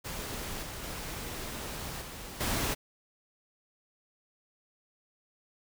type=noise with level steps; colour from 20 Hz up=pink; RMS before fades=-38 / -41 / -39 / -43 / -31 dBFS; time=0.04-2.75 s; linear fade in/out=20 ms; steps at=0.62 / 0.83 / 2.01 / 2.4 s; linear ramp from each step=10 ms; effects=none